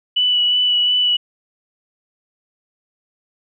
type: tone with vibrato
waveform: sine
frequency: 2960 Hz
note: F#7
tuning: in tune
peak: -13 dBFS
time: 0.16-1.17 s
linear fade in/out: 10 ms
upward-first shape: sine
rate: 2.8 Hz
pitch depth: 14 cents each way
effects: none